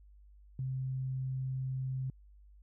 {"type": "tone", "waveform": "sine", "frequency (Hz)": 131.1, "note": "C3", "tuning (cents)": 4, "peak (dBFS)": -33, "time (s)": [0.59, 2.1], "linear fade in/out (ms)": 2, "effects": ["added 50 Hz sine -55 dBFS peak until 2.62 s"]}